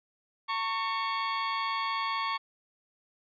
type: tone pair together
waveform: sawtooth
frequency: 906.1 / 1108.7 Hz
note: A#5 / C#6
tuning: -49 / 0 cents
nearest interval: minor third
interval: 349 cents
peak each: -31 / -26 dBFS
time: 0.48-2.38 s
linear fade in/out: 20 ms
effects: resampled to 11025 Hz